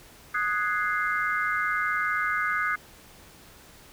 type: chord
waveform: sine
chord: Ab dominant seventh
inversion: second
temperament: equal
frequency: 1244.5 / 1480 / 1661.2 / 2093 Hz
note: Eb6 / Gb6 / Ab6 / C7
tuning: 0 / 0 / 0 / 0 cents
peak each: -28 / -29 / -31 / -31 dBFS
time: 0.34-2.76 s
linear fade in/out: 10 ms
effects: pink hiss -51 dBFS RMS until 3.92 s